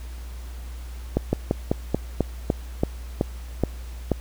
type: slowing click train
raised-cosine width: 2 ms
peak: -6 dBFS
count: 11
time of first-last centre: 1.17-4.117 s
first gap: 160 ms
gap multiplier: 1.13
effects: added 60 Hz sine -33 dBFS peak until 4.2 s + pink hiss -48 dBFS RMS until 4.2 s